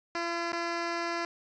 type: tone with dropouts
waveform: 10% pulse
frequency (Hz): 340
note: F4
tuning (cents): -46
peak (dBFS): -22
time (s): 0.15-1.25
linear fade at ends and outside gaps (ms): 1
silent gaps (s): 0.521-0.53
effects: resampled to 16000 Hz + 8-bit